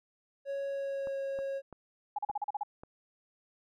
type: tone with pitch glide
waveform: triangle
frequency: 554.4 to 546.5 Hz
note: C#5 to C#5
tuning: 0 to -25 cents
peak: -31 dBFS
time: 0.45-1.62 s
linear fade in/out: 50 ms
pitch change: -25 cents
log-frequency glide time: 0.68-1.17 s
type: clicks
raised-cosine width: 1 ms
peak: -32 dBFS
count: 5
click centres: 1.072 / 1.389 / 1.727 / 2.298 / 2.835 s
type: tone bursts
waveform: sine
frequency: 828 Hz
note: G#5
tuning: 5 cents flat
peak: -30 dBFS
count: 8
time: 2.16-2.634 s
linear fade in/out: 5 ms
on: 26 ms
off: 38 ms
effects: none